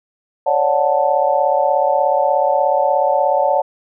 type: chord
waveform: sine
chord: D major seventh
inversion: third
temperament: just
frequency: 550.6 / 587.3 / 734.2 / 881 Hz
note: C#5 / D5 / F#5 / A5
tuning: -12 / 0 / -14 / +2 cents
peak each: -18 dBFS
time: 0.46-3.62 s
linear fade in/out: 10 ms
effects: none